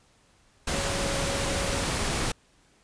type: tone in noise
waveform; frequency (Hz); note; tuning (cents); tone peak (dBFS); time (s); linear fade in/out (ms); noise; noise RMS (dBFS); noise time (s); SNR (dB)
sine; 554.4; C#5; 0; -34; 0.72-1.85; 5; pink; -28; 0.67-2.32; -9
effects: pink hiss -62 dBFS RMS until 2.83 s + resampled to 22050 Hz